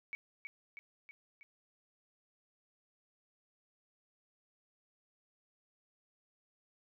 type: tone with echo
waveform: sine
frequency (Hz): 2260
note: C#7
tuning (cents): +33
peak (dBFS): -38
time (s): 0.13-0.15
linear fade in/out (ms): 0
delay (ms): 320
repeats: 4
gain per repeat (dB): -4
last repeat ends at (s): 1.43
effects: none